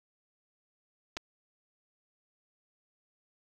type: clicks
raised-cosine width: 0.2 ms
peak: -20 dBFS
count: 2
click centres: 1.168 / 1.171 s
effects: none